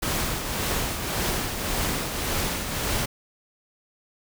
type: noise with tremolo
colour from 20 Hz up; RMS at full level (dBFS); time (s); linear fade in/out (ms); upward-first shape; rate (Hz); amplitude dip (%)
pink; -25; 0.02-3.06; 10; triangle; 1.8; 50
effects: none